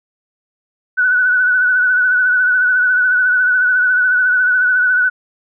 sine tone with vibrato, 1487 Hz, F#6, 8 cents sharp, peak -10 dBFS, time 0.97-5.1 s, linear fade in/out 20 ms, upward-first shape triangle, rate 14 Hz, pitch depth 49 cents each way, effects none

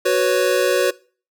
square chord, F# suspended fourth, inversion none, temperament equal, 370 / 493.9 / 554.4 Hz, F#4 / B4 / C#5, 0 / 0 / 0 cents, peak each -20 dBFS, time 0.05-0.91 s, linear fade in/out 10 ms, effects noise-tail reverb RT60 0.4 s tail -22 dB re dry

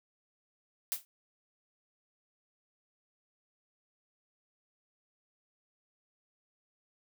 blue noise with exponential decay, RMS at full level -29 dBFS, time 0.92-1.05 s, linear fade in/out 0 ms, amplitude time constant 27 ms, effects none

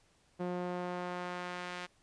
sawtooth tone with band-pass filter sweep, 178.5 Hz, F3, 38 cents sharp, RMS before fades -39 dBFS, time 0.39-1.87 s, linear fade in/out 20 ms, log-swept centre 430 to 2300 Hz, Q 0.75, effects pink hiss -69 dBFS RMS until 2.02 s + resampled to 22050 Hz

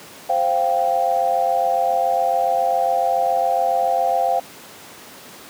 sine chord, C suspended fourth, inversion none, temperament just, 523.3 / 697.7 / 784.9 Hz, C5 / F5 / G5, 0 / -2 / +2 cents, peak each -23 / -19 / -20 dBFS, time 0.29-4.4 s, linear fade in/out 10 ms, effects pink hiss -40 dBFS RMS until 5.49 s + high-pass 200 Hz 12 dB/octave

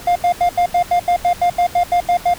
triangle tone bursts, 705 Hz, F5, 16 cents sharp, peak -9 dBFS, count 14, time 0.07-2.34 s, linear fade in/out 5 ms, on 86 ms, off 82 ms, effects pink hiss -35 dBFS RMS until 2.38 s

